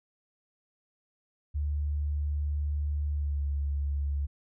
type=tone with pitch glide; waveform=sine; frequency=73.42 to 71.12 Hz; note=D2 to C#2; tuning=0 to +45 cents; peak=-27 dBFS; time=1.54-4.27 s; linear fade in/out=20 ms; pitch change=-55 cents; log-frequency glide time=3.13-3.43 s; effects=none